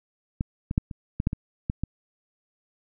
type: clicks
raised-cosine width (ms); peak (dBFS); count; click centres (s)
5; -13 / -16 / -8 / -23 / -13 / -9 / -16 / -13 / -14; 9; 0.409 / 0.711 / 0.779 / 0.912 / 1.201 / 1.271 / 1.331 / 1.699 / 1.836
effects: none